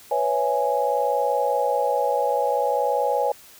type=chord; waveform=sine; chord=C# minor seventh; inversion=third; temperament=equal; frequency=493.9 / 554.4 / 659.3 / 830.6 Hz; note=B4 / C#5 / E5 / G#5; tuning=0 / 0 / 0 / 0 cents; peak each=-25 / -24 / -29 / -23 dBFS; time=0.11-3.32 s; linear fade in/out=5 ms; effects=white hiss -48 dBFS RMS until 3.59 s